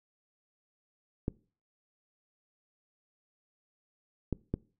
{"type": "clicks", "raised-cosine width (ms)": 3, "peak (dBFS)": -17, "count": 3, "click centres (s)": [1.281, 4.327, 4.54], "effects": ["noise-tail reverb RT60 0.4 s tail -23 dB re dry"]}